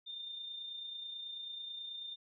sine tone with amplitude modulation, 3612 Hz, A7, 45 cents sharp, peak -40 dBFS, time 0.06-2.16 s, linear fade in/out 20 ms, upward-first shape sine, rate 29.2 Hz, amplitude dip 40%, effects none

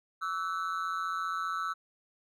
triangle tone with amplitude modulation, 1316 Hz, E6, 3 cents flat, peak -25 dBFS, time 0.21-1.74 s, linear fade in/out 20 ms, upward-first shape sine, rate 175 Hz, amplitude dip 95%, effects none

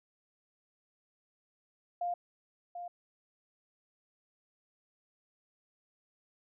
sine tone with echo, 702 Hz, F5, 9 cents sharp, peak -31 dBFS, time 2.01-2.14 s, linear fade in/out 5 ms, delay 740 ms, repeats 1, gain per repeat -8 dB, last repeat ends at 2.88 s, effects none

